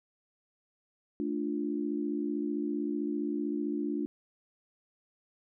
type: chord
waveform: sine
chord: D minor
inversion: second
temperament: equal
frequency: 220 / 293.7 / 349.2 Hz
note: A3 / D4 / F4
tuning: 0 / 0 / 0 cents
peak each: -36 / -32 / -36 dBFS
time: 1.2-4.06 s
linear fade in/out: 0 ms
effects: none